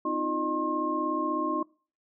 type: tone cluster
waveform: sine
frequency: 256.6 / 311 / 347.4 / 610 / 1069 Hz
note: C4 / D#4 / F4 / D#5 / C6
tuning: -34 / -1 / -9 / -34 / +37 cents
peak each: -37 / -31 / -35 / -36 / -29 dBFS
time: 0.05-1.63 s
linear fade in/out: 5 ms
effects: noise-tail reverb RT60 0.4 s tail -24 dB re dry